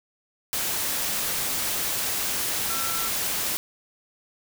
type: tone in noise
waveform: sine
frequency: 1345 Hz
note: E6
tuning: 34 cents sharp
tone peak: -33 dBFS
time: 2.7-3.08 s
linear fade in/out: 0 ms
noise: white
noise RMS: -27 dBFS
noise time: 0.53-3.57 s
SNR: -9 dB
effects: none